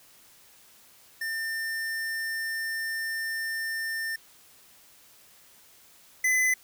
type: tone pair in turn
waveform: square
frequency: 1800 / 2018 Hz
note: A6 / B6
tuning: +39 / +37 cents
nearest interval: major second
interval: 198 cents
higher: second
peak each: -30 / -22 dBFS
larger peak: second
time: 1.21-4.16 / 6.24-6.54 s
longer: first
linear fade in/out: 5 ms
effects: white hiss -56 dBFS RMS until 6.63 s